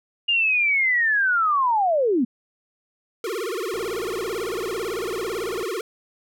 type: linear sweep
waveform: sine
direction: down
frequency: 2845 to 218.8 Hz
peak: -17 dBFS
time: 0.28-2.25 s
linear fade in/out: 10 ms
type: tone with vibrato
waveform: square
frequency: 410 Hz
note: G#4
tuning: 22 cents flat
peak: -26 dBFS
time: 3.24-5.81 s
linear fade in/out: 2 ms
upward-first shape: sine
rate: 18 Hz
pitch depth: 270 cents each way
type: click train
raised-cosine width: 1 ms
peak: -26 dBFS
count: 110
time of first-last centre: 3.74-5.629 s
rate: 57.7 Hz
effects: none